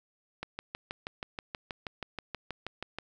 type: click train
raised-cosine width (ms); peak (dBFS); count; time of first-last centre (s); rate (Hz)
0.3; -20; 17; 0.43-2.986; 6.26
effects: none